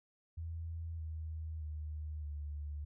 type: tone with pitch steps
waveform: sine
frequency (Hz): 82.41 / 79.37 / 76.45 / 73.63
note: E2 / D#2 / D#2 / D2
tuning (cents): 0 / +35 / -30 / +5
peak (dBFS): -39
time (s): 0.37-2.85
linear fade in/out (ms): 10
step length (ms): 620
effects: none